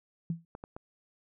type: tone with exponential decay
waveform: sine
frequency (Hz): 166.6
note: E3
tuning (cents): +19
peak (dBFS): -26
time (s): 0.3-0.45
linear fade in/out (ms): 2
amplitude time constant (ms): 31
type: clicks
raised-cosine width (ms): 1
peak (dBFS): -28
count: 3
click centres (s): 0.551 / 0.639 / 0.765
effects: none